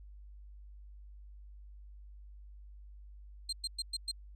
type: tone bursts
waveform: 35% pulse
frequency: 4177 Hz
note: C8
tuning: 4 cents flat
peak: -32 dBFS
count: 5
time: 3.49-4.115 s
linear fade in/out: 5 ms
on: 37 ms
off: 110 ms
effects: added 50 Hz sine -49 dBFS peak until 4.35 s + resampled to 32000 Hz